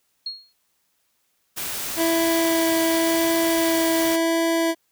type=tone with exponential decay; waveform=sine; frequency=4291 Hz; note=C8; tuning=43 cents sharp; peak=-24 dBFS; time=0.26-0.53 s; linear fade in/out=5 ms; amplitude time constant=57 ms
type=noise; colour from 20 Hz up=white; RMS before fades=-29 dBFS; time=1.56-4.17 s; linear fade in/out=20 ms
type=tone with vibrato; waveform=25% pulse; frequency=329.6 Hz; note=E4; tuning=in tune; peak=-15 dBFS; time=1.96-4.75 s; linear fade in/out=50 ms; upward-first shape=sine; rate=0.9 Hz; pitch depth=8 cents each way
effects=white hiss -69 dBFS RMS until 4.91 s